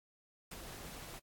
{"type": "noise with ADSR envelope", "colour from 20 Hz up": "pink", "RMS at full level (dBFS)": -45, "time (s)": [0.51, 1.2], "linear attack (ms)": 6, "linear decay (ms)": 36, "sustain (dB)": -4, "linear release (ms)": 26, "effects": ["AAC 64 kbps"]}